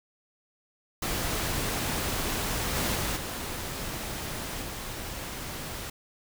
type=noise with level steps; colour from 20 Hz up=pink; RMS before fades=-30 / -28 / -30 / -35 / -37 dBFS; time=1.02-5.9 s; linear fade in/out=5 ms; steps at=2.75 / 2.95 / 3.16 / 4.62 s; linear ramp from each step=10 ms; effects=none